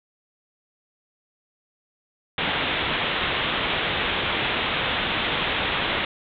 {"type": "low-pass noise", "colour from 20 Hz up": "white", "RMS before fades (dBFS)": -25, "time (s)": [2.38, 6.05], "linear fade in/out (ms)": 2, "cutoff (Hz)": 3700, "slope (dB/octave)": 96, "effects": []}